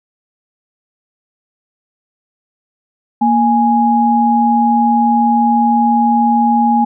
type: tone pair together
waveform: sine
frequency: 233.5 / 830.6 Hz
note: A#3 / G#5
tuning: +3 / 0 cents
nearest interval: octave + minor seventh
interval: 2197 cents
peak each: -12 / -11 dBFS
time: 3.21-6.85 s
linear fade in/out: 10 ms
effects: none